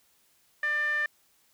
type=tone with band-pass filter; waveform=sawtooth; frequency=596 Hz; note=D5; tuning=25 cents sharp; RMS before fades=-28 dBFS; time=0.63-1.06 s; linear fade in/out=2 ms; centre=1800 Hz; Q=9.5; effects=white hiss -66 dBFS RMS until 1.53 s